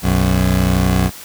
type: tone pair together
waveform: 20% pulse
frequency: 61.67 / 92.4 Hz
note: B1 / F#2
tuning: -2 / -2 cents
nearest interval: perfect fifth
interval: 700 cents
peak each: -11 dBFS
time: 0.02-1.11 s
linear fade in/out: 50 ms
effects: white hiss -35 dBFS RMS until 1.24 s